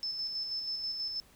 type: tone with tremolo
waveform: sine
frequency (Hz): 5260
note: E8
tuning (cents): -5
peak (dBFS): -32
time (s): 0.03-1.2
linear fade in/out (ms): 0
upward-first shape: square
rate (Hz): 6.2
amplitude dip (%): 35
effects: pink hiss -61 dBFS RMS until 1.35 s